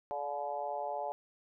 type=harmonic tone with a mistuned harmonic; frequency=143 Hz; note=D3; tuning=46 cents flat; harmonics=3 / 4 / 5 / 6 / 7; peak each=-46 / -39 / -39 / -39 / -50 dBFS; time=0.11-1.12 s; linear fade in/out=0 ms; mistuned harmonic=4; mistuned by=+31 cents; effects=none